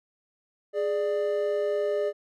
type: tone pair together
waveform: triangle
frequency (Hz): 415.3 / 591.6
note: G#4 / D5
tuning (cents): 0 / +13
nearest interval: tritone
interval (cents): 613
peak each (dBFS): -25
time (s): 0.73-2.13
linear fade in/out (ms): 50
effects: none